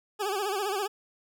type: tone with vibrato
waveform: 20% pulse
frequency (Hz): 400.3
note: G4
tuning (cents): +36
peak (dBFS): -23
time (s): 0.19-0.88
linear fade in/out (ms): 20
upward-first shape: sine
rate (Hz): 15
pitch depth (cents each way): 110
effects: none